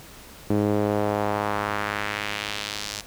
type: tone with band-pass filter sweep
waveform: sawtooth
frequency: 103.9 Hz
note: G#2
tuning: 1 cent sharp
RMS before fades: -26 dBFS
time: 0.5-3.01 s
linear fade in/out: 5 ms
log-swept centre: 320 to 5700 Hz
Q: 1.3
effects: pink hiss -45 dBFS RMS until 3.06 s